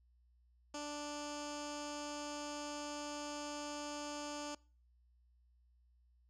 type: tone with low-pass filter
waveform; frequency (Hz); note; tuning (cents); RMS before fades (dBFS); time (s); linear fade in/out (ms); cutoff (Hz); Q
15% pulse; 293.7; D4; 0; -44; 0.74-4.55; 5; 6500; 3.2
effects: noise-tail reverb RT60 0.4 s tail -24 dB re dry + added 60 Hz sine -67 dBFS peak until 6.29 s